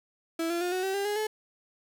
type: tone with pitch steps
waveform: 35% pulse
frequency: 329.6 / 342.4 / 355.7 / 369.5 / 383.9 / 398.8 / 414.3 / 430.4 Hz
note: E4 / F4 / F4 / F#4 / G4 / G4 / G#4 / A4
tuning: 0 / -34 / +32 / -2 / -36 / +30 / -4 / -38 cents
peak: -26 dBFS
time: 0.39-1.27 s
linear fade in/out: 5 ms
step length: 110 ms
effects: none